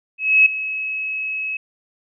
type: tone with ADSR envelope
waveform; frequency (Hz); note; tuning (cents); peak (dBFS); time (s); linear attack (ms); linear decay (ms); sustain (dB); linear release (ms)
sine; 2571; E7; -44; -7; 0.18-1.57; 280; 5; -15; 4
effects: none